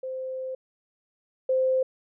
sine tone pair in turn, 520 / 520 Hz, C5 / C5, -11 / -11 cents, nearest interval unison, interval 0 cents, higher neither, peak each -30 / -20 dBFS, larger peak second, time 0.03-0.55 / 1.49-1.83 s, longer first, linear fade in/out 5 ms, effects none

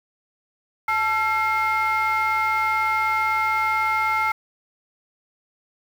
sine tone cluster, 874 / 1352 / 2133 Hz, A5 / E6 / C7, -12 / +43 / +33 cents, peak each -22 dBFS, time 0.88-4.32 s, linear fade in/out 5 ms, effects tanh soft clip ceiling -14 dBFS + 7-bit

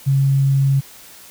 sine tone, 136.9 Hz, C#3, 21 cents flat, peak -12 dBFS, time 0.06-0.81 s, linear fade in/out 20 ms, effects white hiss -42 dBFS RMS until 1.3 s

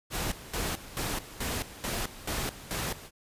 pink noise with tremolo, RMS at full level -32 dBFS, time 0.1-3.11 s, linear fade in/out 50 ms, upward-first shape square, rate 2.3 Hz, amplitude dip 80%, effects resampled to 32000 Hz

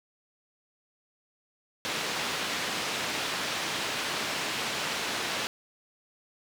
white band-pass noise, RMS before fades -32 dBFS, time 1.85-5.47 s, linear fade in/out 0 ms, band 140 to 3900 Hz, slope 12 dB/octave, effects none

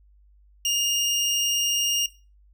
25% pulse tone, 2833 Hz, F7, 24 cents sharp, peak -18 dBFS, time 0.65-2.06 s, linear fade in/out 2 ms, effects noise-tail reverb RT60 0.3 s tail -18 dB re dry + added 50 Hz sine -53 dBFS peak until 2.53 s

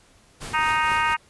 pink noise with tremolo, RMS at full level -34 dBFS, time 0.4-1.15 s, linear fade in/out 20 ms, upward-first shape triangle, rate 4.3 Hz, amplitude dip 55%
harmonic tone, 311.1 Hz, D#4, in tune, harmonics 3 / 4 / 5 / 6 / 7 / 8 / 9, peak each -23 / -25 / -27 / -29 / -30 / -31 / -32 dBFS, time 0.53-1.17 s, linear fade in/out 20 ms
clicks, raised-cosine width 2 ms, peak -27 dBFS, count 3, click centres 0.531 / 0.591 / 0.918 s
effects pink hiss -56 dBFS RMS until 1.29 s + resampled to 24000 Hz

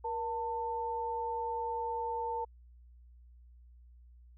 sine tone pair together, 474.1 / 895 Hz, A#4 / A5, +29 / +29 cents, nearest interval major seventh, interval 1100 cents, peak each -38 / -34 dBFS, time 0.04-2.45 s, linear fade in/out 10 ms, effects added 60 Hz sine -54 dBFS peak until 4.37 s

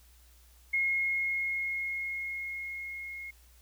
sine tone with level ramp, 2156 Hz, C#7, 49 cents flat, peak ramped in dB -25 to -39 dBFS, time 0.73-3.31 s, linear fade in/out 10 ms, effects added 60 Hz sine -57 dBFS peak until 3.61 s + white hiss -63 dBFS RMS until 3.61 s

